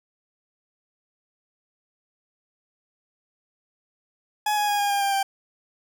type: tone with pitch steps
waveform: 40% pulse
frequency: 842 / 832.3 / 822.8 / 813.3 / 804 / 794.7 / 785.6 Hz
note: G#5 / G#5 / G#5 / G#5 / G5 / G5 / G5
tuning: +24 / +4 / -16 / -36 / +44 / +23 / +4 cents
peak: -20 dBFS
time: 4.46-5.23 s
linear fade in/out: 5 ms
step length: 110 ms
effects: none